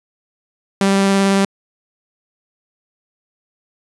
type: tone with vibrato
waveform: sawtooth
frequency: 196 Hz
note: G3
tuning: in tune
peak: -8 dBFS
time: 0.81-1.45 s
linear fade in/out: 2 ms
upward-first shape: sine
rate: 18 Hz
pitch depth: 9 cents each way
effects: resampled to 24000 Hz